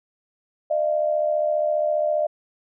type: tone pair together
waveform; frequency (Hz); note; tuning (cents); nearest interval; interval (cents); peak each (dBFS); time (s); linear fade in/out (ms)
sine; 605.1 / 680; D#5 / F5; -48 / -46; major second; 202; -20 / -25; 0.7-2.27; 10
effects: none